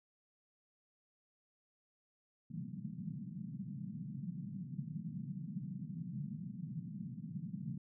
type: band-pass noise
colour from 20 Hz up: white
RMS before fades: -44 dBFS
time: 2.5-7.78 s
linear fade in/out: 5 ms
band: 130 to 210 Hz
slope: 48 dB/octave
effects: none